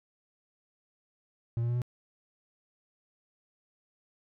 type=tone with pitch steps; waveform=triangle; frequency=116.54 / 118.58 / 120.65 / 122.76 Hz; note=A#2 / A#2 / B2 / B2; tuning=0 / +30 / -40 / -10 cents; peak=-25 dBFS; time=1.57-1.818 s; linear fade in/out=0 ms; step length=62 ms; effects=none